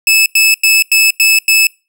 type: tone bursts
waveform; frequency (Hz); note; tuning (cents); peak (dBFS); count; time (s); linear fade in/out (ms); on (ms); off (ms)
sawtooth; 2609; E7; -18; -3; 6; 0.07-1.67; 2; 190; 92
effects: noise-tail reverb RT60 0.3 s tail -25 dB re dry